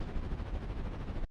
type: noise with tremolo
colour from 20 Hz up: brown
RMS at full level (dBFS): -34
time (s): 0-1.25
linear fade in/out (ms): 5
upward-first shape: sine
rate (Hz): 13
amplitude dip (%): 50
effects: low-pass 4000 Hz 12 dB/octave + Opus 48 kbps